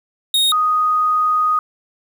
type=tone pair in turn; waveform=45% pulse / sine; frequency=3729 / 1244.4 Hz; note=A#7 / D#6; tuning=0 / 0 cents; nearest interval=octave + perfect fifth; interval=1900 cents; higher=first; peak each=-13 dBFS; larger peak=neither; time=0.34-0.52 / 0.52-1.59 s; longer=second; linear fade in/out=2 ms; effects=8-bit